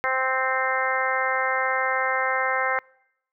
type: harmonic tone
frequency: 261.4 Hz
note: C4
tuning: 1 cent flat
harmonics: 2 / 3 / 4 / 5 / 6 / 7 / 8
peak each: -29 / -29 / -29 / -29 / -29 / -29 / -29 dBFS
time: 0.04-2.79 s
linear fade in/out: 0 ms
effects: noise-tail reverb RT60 0.8 s tail -26 dB re dry